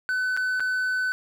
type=tone with dropouts; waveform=triangle; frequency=1508 Hz; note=F#6; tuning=32 cents sharp; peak=-21 dBFS; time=0.09-1.12 s; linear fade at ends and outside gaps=0 ms; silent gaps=0.366-0.373 / 0.597-0.604 s; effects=none